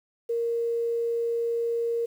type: tone with quantisation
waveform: sine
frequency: 466.2 Hz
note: A#4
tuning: in tune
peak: -24 dBFS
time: 0.29-2.06 s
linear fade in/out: 10 ms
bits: 9
effects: none